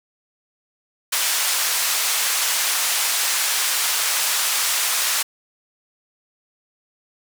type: band-pass noise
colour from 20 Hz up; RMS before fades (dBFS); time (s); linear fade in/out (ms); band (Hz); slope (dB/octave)
white; -21; 1.12-5.23; 10; 870 to 11000; 12
effects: none